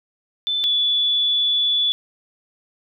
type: tone pair in turn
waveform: sine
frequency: 3520 / 3444 Hz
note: A7 / A7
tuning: 0 / -38 cents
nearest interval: unison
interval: 38 cents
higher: first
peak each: -19 / -16 dBFS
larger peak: second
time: 0.47-0.64 / 0.64-1.92 s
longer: second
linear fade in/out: 0 ms
effects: none